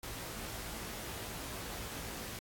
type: noise with comb filter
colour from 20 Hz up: pink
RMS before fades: -43 dBFS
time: 0.03-2.39 s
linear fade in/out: 2 ms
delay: 18 ms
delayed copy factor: +0.6
effects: AAC 64 kbps